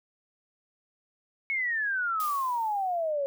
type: exponential sweep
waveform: sine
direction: down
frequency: 2217 to 545 Hz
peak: -26 dBFS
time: 1.5-3.26 s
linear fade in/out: 0 ms
type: noise with exponential decay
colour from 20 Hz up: blue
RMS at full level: -37 dBFS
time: 2.2-3.12 s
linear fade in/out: 0 ms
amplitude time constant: 200 ms
effects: none